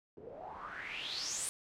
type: noise with low-pass filter sweep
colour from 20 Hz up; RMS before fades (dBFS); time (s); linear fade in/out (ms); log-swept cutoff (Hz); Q
white; -42; 0.17-1.49; 0; 380 to 9500; 6.8
effects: none